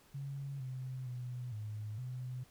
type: tone with pitch steps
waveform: sine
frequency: 138.8 / 129.2 / 124 / 106.6 / 126.4 Hz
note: C#3 / C3 / B2 / G#2 / B2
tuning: +3 / -21 / +7 / +46 / +41 cents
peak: -39 dBFS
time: 0.14-2.44 s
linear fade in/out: 10 ms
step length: 460 ms
effects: pink hiss -65 dBFS RMS until 2.5 s